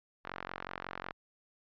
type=tone with band-pass filter; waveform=sawtooth; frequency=45.49 Hz; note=F#1; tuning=29 cents flat; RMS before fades=-44 dBFS; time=0.24-1.13 s; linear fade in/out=20 ms; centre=1400 Hz; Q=1.3; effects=resampled to 11025 Hz